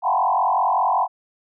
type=tone with frequency modulation; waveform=sine; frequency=870 Hz; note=A5; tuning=20 cents flat; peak=-16 dBFS; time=0.02-1.08 s; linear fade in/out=50 ms; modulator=45.2 Hz; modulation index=3.7; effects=none